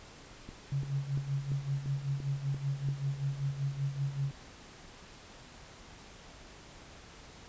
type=click train; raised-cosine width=3 ms; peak=-30 dBFS; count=8; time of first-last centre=0.49-2.887 s; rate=2.92 Hz
type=tone with tremolo; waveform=sine; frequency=138.59 Hz; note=C#3; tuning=in tune; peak=-28 dBFS; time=0.72-4.31 s; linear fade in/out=2 ms; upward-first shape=sine; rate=5.2 Hz; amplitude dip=75%
effects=pink hiss -52 dBFS RMS until 7.48 s + resampled to 16000 Hz